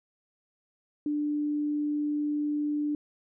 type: tone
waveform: sine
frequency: 295.9 Hz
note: D4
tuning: 13 cents sharp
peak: -26 dBFS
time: 1.06-2.95 s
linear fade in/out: 2 ms
effects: none